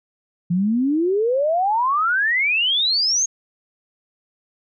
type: exponential sweep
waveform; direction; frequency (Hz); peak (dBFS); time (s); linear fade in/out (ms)
sine; up; 168.3 to 6645; -16; 0.5-3.26; 10
effects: none